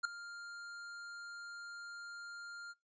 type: tone with ADSR envelope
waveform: square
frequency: 1400 Hz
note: F6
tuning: 4 cents sharp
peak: -29 dBFS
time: 0.03-2.74 s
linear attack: 20 ms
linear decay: 4 ms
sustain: -18 dB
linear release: 33 ms
effects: noise-tail reverb RT60 0.2 s tail -22 dB re dry + resampled to 16000 Hz